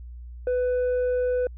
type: tone with tanh clipping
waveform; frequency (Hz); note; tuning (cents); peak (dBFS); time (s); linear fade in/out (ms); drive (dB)
sine; 498.4; B4; +16; -22; 0.47-1.47; 2; 3
effects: added 60 Hz sine -37 dBFS peak until 1.57 s